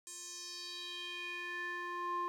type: tone with band-pass filter sweep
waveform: square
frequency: 351.8 Hz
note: F4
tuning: 13 cents sharp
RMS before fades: -42 dBFS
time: 0.07-2.28 s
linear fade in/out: 0 ms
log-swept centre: 7900 to 960 Hz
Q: 3.5
effects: 12-bit

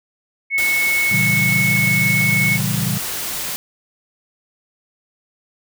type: tone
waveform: sine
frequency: 2200 Hz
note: C#7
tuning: 14 cents flat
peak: -15 dBFS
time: 0.5-2.59 s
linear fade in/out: 50 ms
type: noise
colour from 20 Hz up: white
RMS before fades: -25 dBFS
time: 0.58-3.56 s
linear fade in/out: 0 ms
type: chord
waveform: sine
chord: A# diminished seventh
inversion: none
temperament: equal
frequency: 116.54 / 138.59 / 164.81 / 196 Hz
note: A#2 / C#3 / E3 / G3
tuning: 0 / 0 / 0 / 0 cents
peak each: -24 dBFS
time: 1.11-2.98 s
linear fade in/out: 10 ms
effects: none

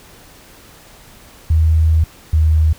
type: tone pair in turn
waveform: sine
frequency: 79.7 / 78.51 Hz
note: D#2 / D#2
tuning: +42 / +16 cents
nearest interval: unison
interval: 26 cents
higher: first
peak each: -9 dBFS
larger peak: neither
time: 1.5-2.04 / 2.33-2.73 s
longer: first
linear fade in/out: 5 ms
effects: pink hiss -43 dBFS RMS until 2.78 s

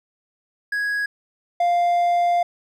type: tone pair in turn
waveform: triangle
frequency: 1661.2 / 698.4 Hz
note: G#6 / F5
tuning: 0 / 0 cents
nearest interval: octave + minor third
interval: 1500 cents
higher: first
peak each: -19 / -14 dBFS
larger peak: second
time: 0.72-1.06 / 1.6-2.43 s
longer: second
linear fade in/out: 5 ms
effects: none

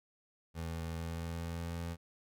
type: tone with pitch glide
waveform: 25% pulse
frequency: 82.41 to 84.63 Hz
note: E2 to E2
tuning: 0 to +46 cents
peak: -34 dBFS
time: 0.54-1.97 s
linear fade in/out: 50 ms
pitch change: +46 cents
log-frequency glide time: 0.88-1.75 s
effects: none

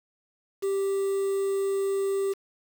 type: tone with quantisation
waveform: triangle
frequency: 392 Hz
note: G4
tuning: in tune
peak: -22 dBFS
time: 0.62-2.34 s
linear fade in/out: 20 ms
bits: 7
effects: none

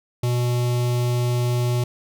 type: tone with notch filter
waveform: square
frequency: 122.1 Hz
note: B2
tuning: 19 cents flat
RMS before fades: -21 dBFS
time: 0.23-1.84 s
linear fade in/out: 5 ms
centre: 1600 Hz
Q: 1.4
effects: none

